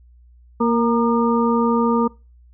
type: harmonic tone with a mistuned harmonic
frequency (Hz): 233.1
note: A#3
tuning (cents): 0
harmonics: 1 / 2 / 4 / 5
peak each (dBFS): -17 / -20 / -23 / -24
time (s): 0.6-2.08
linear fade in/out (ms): 10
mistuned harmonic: 5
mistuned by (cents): +61
effects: noise-tail reverb RT60 0.3 s tail -24 dB re dry + added 60 Hz sine -46 dBFS peak until 2.53 s